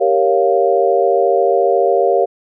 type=chord; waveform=sine; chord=G half-diminished seventh; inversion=none; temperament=equal; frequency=392 / 466.2 / 554.4 / 698.5 Hz; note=G4 / Bb4 / Db5 / F5; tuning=0 / 0 / 0 / 0 cents; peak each=-16 dBFS; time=0-2.26 s; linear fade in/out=20 ms; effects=none